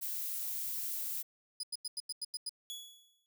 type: noise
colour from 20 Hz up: violet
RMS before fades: -38 dBFS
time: 0.01-1.23 s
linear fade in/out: 20 ms
type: tone bursts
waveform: 30% pulse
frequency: 4978 Hz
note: D#8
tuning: in tune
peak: -33 dBFS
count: 8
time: 1.6-2.494 s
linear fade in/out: 5 ms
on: 33 ms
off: 90 ms
type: tone with exponential decay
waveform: sawtooth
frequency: 3384 Hz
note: G#7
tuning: 32 cents sharp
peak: -36 dBFS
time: 2.7-3.26 s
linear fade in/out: 0 ms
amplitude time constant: 120 ms
effects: none